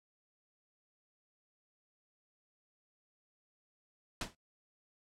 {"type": "noise with exponential decay", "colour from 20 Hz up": "pink", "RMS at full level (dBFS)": -33, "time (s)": [4.21, 4.35], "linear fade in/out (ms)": 2, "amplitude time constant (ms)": 30, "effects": ["noise-tail reverb RT60 0.1 s tail -21 dB re dry", "low-pass 8000 Hz 12 dB/octave"]}